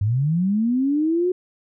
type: linear sweep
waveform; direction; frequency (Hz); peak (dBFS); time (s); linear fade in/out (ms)
sine; up; 95.7 to 370; -17; 0.01-1.32; 5
effects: none